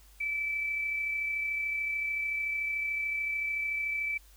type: tone with amplitude modulation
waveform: sine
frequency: 2315 Hz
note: D7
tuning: 25 cents flat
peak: -28 dBFS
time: 0.2-4.18 s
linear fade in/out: 10 ms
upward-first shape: sine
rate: 33.6 Hz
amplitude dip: 30%
effects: added 50 Hz sine -55 dBFS peak until 4.36 s + white hiss -61 dBFS RMS until 4.36 s